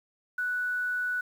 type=tone; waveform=sine; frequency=1480 Hz; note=F#6; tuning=in tune; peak=-27 dBFS; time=0.38-1.21 s; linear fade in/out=5 ms; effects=9-bit